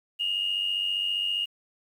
sine tone pair together, 2837 / 2932 Hz, F7 / F#7, +27 / -16 cents, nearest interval minor second, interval 57 cents, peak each -25 / -32 dBFS, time 0.19-1.46 s, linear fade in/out 20 ms, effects tanh soft clip ceiling -19 dBFS + 9-bit

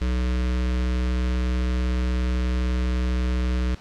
square tone with notch filter, 62 Hz, B1, 7 cents sharp, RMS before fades -23 dBFS, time 0.01-3.75 s, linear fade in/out 5 ms, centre 780 Hz, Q 1.5, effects pink hiss -47 dBFS RMS until 3.8 s + low-pass 5000 Hz 12 dB/octave

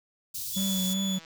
white band-stop noise, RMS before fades -35 dBFS, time 0.34-0.94 s, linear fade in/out 10 ms, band 140 to 3900 Hz, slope 24 dB/octave
30% pulse tone, 3433 Hz, A7, 43 cents flat, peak -29 dBFS, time 0.52-1.2 s, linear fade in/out 50 ms
triangle tone with vibrato, 190.6 Hz, G3, 48 cents flat, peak -25 dBFS, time 0.56-1.19 s, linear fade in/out 10 ms, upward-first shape triangle, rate 2.7 Hz, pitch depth 50 cents each way
click train, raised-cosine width 0.2 ms, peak -31 dBFS, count 110, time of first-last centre 0.58-1.249 s, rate 163 Hz
effects none

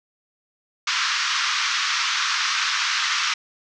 pink band-pass noise, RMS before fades -23 dBFS, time 0.87-3.34 s, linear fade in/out 5 ms, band 1100 to 6200 Hz, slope 48 dB/octave, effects none

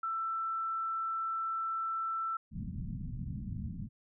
sine tone, 1332 Hz, E6, 18 cents sharp, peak -32 dBFS, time 0.03-2.37 s, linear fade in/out 5 ms
white low-pass noise, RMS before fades -39 dBFS, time 2.51-3.89 s, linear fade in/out 50 ms, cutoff 220 Hz, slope 48 dB/octave
effects none

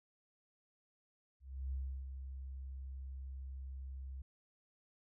sine tone with ADSR envelope, 66.4 Hz, C2, 26 cents sharp, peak -36 dBFS, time 1.4-4.22 s, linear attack 320 ms, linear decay 330 ms, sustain -7 dB, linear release 4 ms, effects none

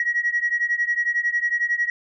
sine beating tone pair, 1904 / 1915 Hz, A#6 / A#6, +36 / +46 cents, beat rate 11 Hz, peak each -21 / -23 dBFS, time 0-1.9 s, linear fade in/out 2 ms, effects tanh soft clip ceiling -13 dBFS

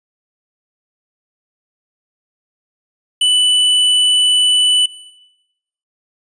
square tone, 2983 Hz, F#7, 13 cents sharp, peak -11 dBFS, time 3.21-4.86 s, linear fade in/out 5 ms, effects noise-tail reverb RT60 1.0 s tail -20 dB re dry + resampled to 22050 Hz

